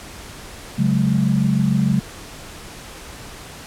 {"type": "chord", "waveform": "sine", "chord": "C# suspended fourth", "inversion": "none", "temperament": "equal with one note detuned", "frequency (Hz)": [138.59, 185, 211.6], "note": ["C#3", "F#3", "G#3"], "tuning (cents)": [0, 0, 33], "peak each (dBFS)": -19, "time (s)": [0.78, 2], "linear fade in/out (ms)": 10, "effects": ["pink hiss -37 dBFS RMS until 3.66 s", "low-pass 11000 Hz 12 dB/octave"]}